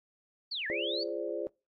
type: linear two-way sweep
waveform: sine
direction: down then up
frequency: 4650 to 1647 to 4650 Hz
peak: -33 dBFS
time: 0.51-1.04 s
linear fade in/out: 10 ms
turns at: 0.67 s
type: chord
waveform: sine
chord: D half-diminished seventh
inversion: first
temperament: equal with one note detuned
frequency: 343 / 415.3 / 523.3 / 587.3 Hz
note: F4 / Ab4 / C5 / D5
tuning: -31 / 0 / 0 / 0 cents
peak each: -38 dBFS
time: 0.7-1.47 s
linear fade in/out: 0 ms
effects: noise-tail reverb RT60 0.3 s tail -26 dB re dry + AAC 48 kbps